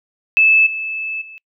sine tone with level steps, 2618 Hz, E7, 13 cents flat, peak -8 / -21 / -34 dBFS, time 0.37-1.38 s, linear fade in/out 0 ms, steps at 0.66 / 1.21 s, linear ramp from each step 10 ms, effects noise-tail reverb RT60 0.1 s tail -26 dB re dry

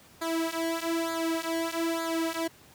sawtooth tone with flanger, 329.6 Hz, E4, in tune, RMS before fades -30 dBFS, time 0.21-2.48 s, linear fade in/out 10 ms, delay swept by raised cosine 0.35 to 3.85 ms, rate 1.1 Hz, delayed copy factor -0.9, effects pink hiss -55 dBFS RMS until 2.74 s + high-pass 80 Hz 12 dB/octave

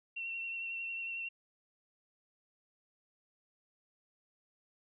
sine tone with vibrato, 2719 Hz, F7, 47 cents flat, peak -37 dBFS, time 0.16-1.29 s, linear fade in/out 10 ms, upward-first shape triangle, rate 11 Hz, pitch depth 25 cents each way, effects none

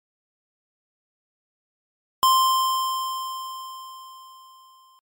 square tone with exponential decay, 1046.5 Hz, C6, in tune, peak -14 dBFS, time 2.23-4.99 s, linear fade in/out 0 ms, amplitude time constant 600 ms, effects MP3 96 kbps

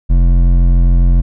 sine tone with hard clipping, 43.65 Hz, F1, in tune, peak -8 dBFS, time 0.09-1.22 s, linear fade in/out 20 ms, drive 10 dB, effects none

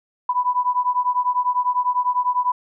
sine beating tone pair, 987.8 / 997.8 Hz, B5 / B5, 0 / +17 cents, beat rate 10 Hz, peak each -20 / -21 dBFS, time 0.29-2.52 s, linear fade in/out 5 ms, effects none

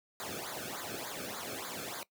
pink noise with flanger, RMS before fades -41 dBFS, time 0.2-2.03 s, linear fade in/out 0 ms, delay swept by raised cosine 0.35 to 1.06 ms, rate 3.4 Hz, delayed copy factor -1, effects noise-tail reverb RT60 0.1 s tail -20 dB re dry + high-pass 80 Hz 12 dB/octave

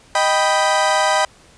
30% pulse chord, Eb augmented, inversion none, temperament equal, 622.3 / 784 / 987.8 Hz, Eb5 / G5 / B5, 0 / 0 / 0 cents, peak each -16 dBFS, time 0.15-1.25 s, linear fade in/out 2 ms, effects pink hiss -49 dBFS RMS until 1.57 s + resampled to 22050 Hz

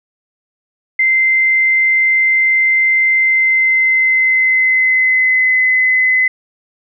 sine tone with pitch glide, 2079 to 2030 Hz, C7 to B6, -12 to +47 cents, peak -9 dBFS, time 0.99-6.28 s, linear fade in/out 5 ms, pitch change -41 cents, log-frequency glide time 3.17-5.6 s, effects none

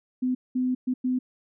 sine tone bursts at uneven times, 253.7 Hz, B3, 47 cents sharp, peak -22 dBFS, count 4, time 0.22-0.35 / 0.55-0.75 / 0.87-0.94 / 1.04-1.19 s, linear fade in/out 10 ms, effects none

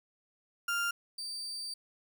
35% pulse tone pair in turn, 1396.9 / 4645 Hz, F6 / D8, 0 / -20 cents, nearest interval octave + major sixth, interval 2080 cents, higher second, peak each -28 / -36 dBFS, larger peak first, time 0.68-0.91 / 1.18-1.74 s, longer second, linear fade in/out 5 ms, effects none

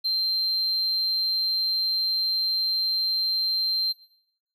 triangle tone, 4144 Hz, C8, 17 cents flat, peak -19 dBFS, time 0.04-3.93 s, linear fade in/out 20 ms, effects noise-tail reverb RT60 0.7 s tail -20 dB re dry + tanh soft clip ceiling -19 dBFS

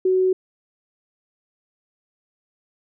sine tone, 372.9 Hz, F#4, 14 cents sharp, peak -15 dBFS, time 0.05-0.33 s, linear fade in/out 5 ms, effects none

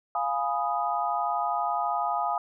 sine chord, F half-diminished seventh, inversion none, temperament equal, 698.5 / 830.6 / 987.8 / 1244.5 Hz, F5 / Ab5 / Cb6 / Eb6, 0 / 0 / 0 / 0 cents, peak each -30 / -29 / -34 / -30 dBFS, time 0.15-2.38 s, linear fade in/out 2 ms, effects none

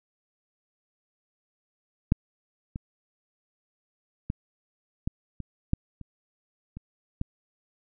clicks, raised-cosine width 5 ms, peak -7 / -21 / -16 / -15 / -23 / -10 / -28 / -26 / -16 dBFS, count 9, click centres 2.121 / 2.759 / 4.301 / 5.075 / 5.403 / 5.734 / 6.013 / 6.77 / 7.214 s, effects none

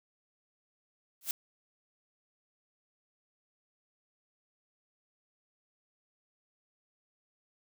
blue noise with exponential growth, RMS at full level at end -27 dBFS, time 1.21-1.31 s, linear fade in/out 2 ms, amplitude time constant 21 ms, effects none

